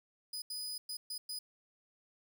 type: tone bursts at uneven times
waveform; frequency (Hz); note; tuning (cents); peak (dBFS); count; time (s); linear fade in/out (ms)
sawtooth; 4978; D#8; 0; -36; 5; 0.33-0.42 / 0.5-0.78 / 0.89-0.97 / 1.1-1.18 / 1.29-1.39; 5
effects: 12-bit